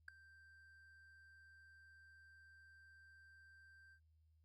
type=tone with ADSR envelope; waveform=triangle; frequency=1569 Hz; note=G6; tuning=1 cent sharp; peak=-40 dBFS; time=0.08-4 s; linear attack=4 ms; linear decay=3 ms; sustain=-21 dB; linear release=75 ms; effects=added 79 Hz sine -70 dBFS peak until 4.44 s + Opus 48 kbps